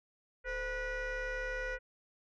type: tone with frequency modulation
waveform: sine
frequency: 990 Hz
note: B5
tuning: 4 cents sharp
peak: -32 dBFS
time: 0.44-1.79 s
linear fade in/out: 50 ms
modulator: 477 Hz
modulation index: 2.2
effects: tanh soft clip ceiling -34 dBFS